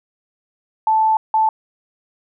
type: tone bursts at uneven times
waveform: sine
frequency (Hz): 877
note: A5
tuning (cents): -6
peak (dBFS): -12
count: 2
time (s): 0.87-1.17 / 1.34-1.49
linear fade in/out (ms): 2
effects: none